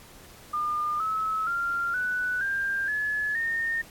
sine tone with pitch steps, 1208 / 1294.7 / 1387.6 / 1487.2 / 1594 / 1708.4 / 1831 Hz, D6 / E6 / F6 / F#6 / G6 / G#6 / A#6, +48 / -32 / -12 / +8 / +28 / +48 / -32 cents, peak -25 dBFS, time 0.53-3.82 s, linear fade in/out 10 ms, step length 470 ms, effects pink hiss -50 dBFS RMS until 3.9 s + AAC 64 kbps

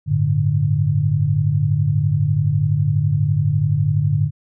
sine chord, G suspended second, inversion none, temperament equal, 98 / 110 / 146.83 Hz, G2 / A2 / D3, 0 / 0 / 0 cents, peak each -21 / -20 / -17 dBFS, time 0.06-4.31 s, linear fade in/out 50 ms, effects none

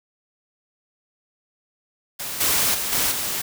white noise with level steps, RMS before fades -30 / -20 / -26 / -21 / -26 dBFS, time 2.19-3.42 s, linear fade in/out 10 ms, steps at 2.4 / 2.74 / 2.92 / 3.11 s, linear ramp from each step 10 ms, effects none

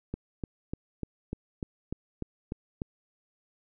click train, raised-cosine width 3 ms, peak -20 dBFS, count 10, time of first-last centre 0.14-2.819 s, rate 3.36 Hz, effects none

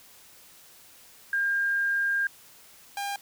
sine / sawtooth tone pair in turn, 1606 / 803 Hz, G6 / G5, +41 / +41 cents, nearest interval octave, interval 1200 cents, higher first, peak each -23 / -26 dBFS, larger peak first, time 1.33-2.27 / 2.97-3.16 s, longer first, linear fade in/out 2 ms, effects white hiss -53 dBFS RMS until 3.21 s

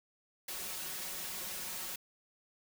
white noise with comb filter, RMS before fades -41 dBFS, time 0.48-1.96 s, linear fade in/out 5 ms, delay 5.4 ms, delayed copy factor +0.85, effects none

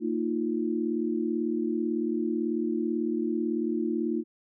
sine chord, Bb suspended fourth, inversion none, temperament equal with one note detuned, 228.5 / 311.1 / 349.2 Hz, Bb3 / Eb4 / F4, -34 / 0 / 0 cents, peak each -30 dBFS, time 0-4.24 s, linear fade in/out 50 ms, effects none

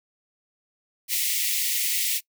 white high-pass noise, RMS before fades -25 dBFS, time 1.08-2.21 s, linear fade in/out 50 ms, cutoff 1900 Hz, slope 96 dB/octave, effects noise-tail reverb RT60 0.1 s tail -22 dB re dry

